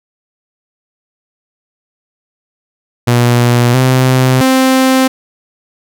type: tone with pitch steps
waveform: sawtooth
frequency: 120.8 / 129.1 / 261.7 Hz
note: B2 / C3 / C4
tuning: -38 / -23 / 0 cents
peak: -3 dBFS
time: 3.07-5.08 s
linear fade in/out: 10 ms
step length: 670 ms
effects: none